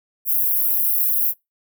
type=high-pass noise; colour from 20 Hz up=pink; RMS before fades=-19 dBFS; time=0.25-1.34 s; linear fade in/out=50 ms; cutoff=12000 Hz; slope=48 dB/octave; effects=noise-tail reverb RT60 0.2 s tail -25 dB re dry